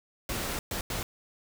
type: noise bursts at uneven times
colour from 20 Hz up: pink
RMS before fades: -33 dBFS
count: 3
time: 0.29-0.59 / 0.71-0.81 / 0.9-1.03 s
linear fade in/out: 2 ms
effects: none